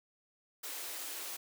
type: high-pass noise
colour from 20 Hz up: white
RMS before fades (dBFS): -42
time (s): 0.63-1.37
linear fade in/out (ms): 10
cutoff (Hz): 280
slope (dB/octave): 96
effects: none